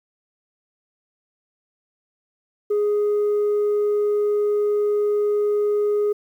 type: tone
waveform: sine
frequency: 415.3 Hz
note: G#4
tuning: in tune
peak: -15 dBFS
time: 2.7-6.13 s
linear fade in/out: 10 ms
effects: tanh soft clip ceiling -16 dBFS + 9-bit